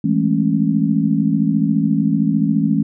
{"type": "chord", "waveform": "sine", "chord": "A major seventh", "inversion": "second", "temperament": "just", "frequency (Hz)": [165, 206.2, 220, 275], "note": ["E3", "G#3", "A3", "C#4"], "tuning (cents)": [2, -12, 0, -14], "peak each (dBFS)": -19, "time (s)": [0.04, 2.83], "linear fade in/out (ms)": 5, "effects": []}